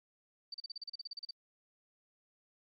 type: tone bursts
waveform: sine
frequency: 4617 Hz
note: D8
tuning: 30 cents flat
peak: -40 dBFS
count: 14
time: 0.52-1.31 s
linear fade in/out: 5 ms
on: 23 ms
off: 36 ms
effects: AAC 64 kbps